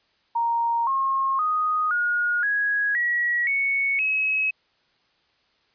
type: tone with pitch steps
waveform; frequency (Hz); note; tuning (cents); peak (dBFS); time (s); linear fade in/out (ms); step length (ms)
sine; 932.3 / 1077.1 / 1244.5 / 1437.8 / 1661.2 / 1919.2 / 2217 / 2562; A#5 / C6 / D#6 / F6 / G#6 / A#6 / C#7 / E7; 0 / +50 / 0 / +50 / 0 / +50 / 0 / -50; -20; 0.35-4.51; 10; 520
effects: white hiss -65 dBFS RMS until 5.74 s + resampled to 11025 Hz